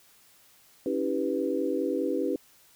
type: chord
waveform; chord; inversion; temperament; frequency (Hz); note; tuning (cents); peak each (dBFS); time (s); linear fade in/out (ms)
sine; C# half-diminished seventh; none; equal with one note detuned; 277.2 / 322.1 / 392 / 493.9; C#4 / E4 / G4 / B4; 0 / -40 / 0 / 0; -31; 0.86-2.36; 2
effects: white hiss -59 dBFS RMS until 2.75 s